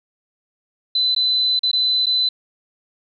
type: tone with dropouts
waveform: sine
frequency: 4019 Hz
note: B7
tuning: 30 cents sharp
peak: -15 dBFS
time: 0.95-2.29 s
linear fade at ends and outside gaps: 5 ms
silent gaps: 1.149-1.162 / 1.593-1.632 / 1.715-1.73 / 2.059-2.066 s
effects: none